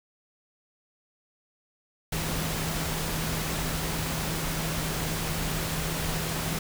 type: tone in noise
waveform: sine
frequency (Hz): 160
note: D#3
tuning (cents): +49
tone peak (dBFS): -33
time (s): 2.12-6.59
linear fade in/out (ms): 5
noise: pink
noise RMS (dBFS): -31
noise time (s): 2.12-6.59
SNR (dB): -5
effects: none